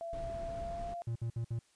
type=tone with pitch glide; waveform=sine; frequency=672 to 691.3 Hz; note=E5 to F5; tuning=+33 to -18 cents; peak=-38 dBFS; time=0.01-1.02 s; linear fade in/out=0 ms; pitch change=+49 cents; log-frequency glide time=0.47-0.9 s
type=noise; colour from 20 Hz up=brown; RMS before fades=-44 dBFS; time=0.13-0.94 s; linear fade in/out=2 ms
type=tone bursts; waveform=triangle; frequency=115.9 Hz; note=A#2; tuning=10 cents flat; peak=-31 dBFS; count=4; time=1.07-1.591 s; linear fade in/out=5 ms; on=86 ms; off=59 ms
effects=white hiss -69 dBFS RMS until 1.75 s + resampled to 22050 Hz